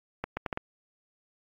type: accelerating click train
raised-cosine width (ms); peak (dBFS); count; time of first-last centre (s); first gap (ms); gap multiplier
0.5; -16; 5; 0.24-0.574; 130; 0.71
effects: AAC 64 kbps